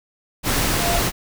sine tone in noise, 691 Hz, F5, 19 cents flat, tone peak -22 dBFS, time 0.79-1.02 s, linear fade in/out 50 ms, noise pink, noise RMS -20 dBFS, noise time 0.43-1.12 s, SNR -5 dB, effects none

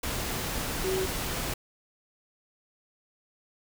sine tone in noise, 377.2 Hz, F#4, 33 cents sharp, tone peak -27 dBFS, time 0.84-1.06 s, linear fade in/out 5 ms, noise pink, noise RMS -32 dBFS, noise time 0.03-1.54 s, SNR +2 dB, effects none

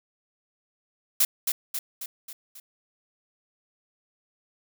blue noise with echo, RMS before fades -20 dBFS, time 1.2-1.25 s, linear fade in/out 5 ms, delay 270 ms, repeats 5, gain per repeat -5 dB, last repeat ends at 2.6 s, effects none

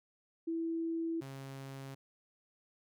sine / sawtooth tone pair in turn, 329.6 / 135.65 Hz, E4 / C#3, 0 / -37 cents, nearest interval octave + minor third, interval 1537 cents, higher first, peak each -33 / -40 dBFS, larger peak first, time 0.47-1.21 / 1.21-1.95 s, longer neither, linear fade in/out 10 ms, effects none

